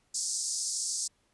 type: band-pass noise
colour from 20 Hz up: white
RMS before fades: -33 dBFS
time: 0.14-1.08 s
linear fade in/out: 10 ms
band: 4800 to 9000 Hz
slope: 48 dB/octave
effects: pink hiss -71 dBFS RMS until 1.33 s + resampled to 24000 Hz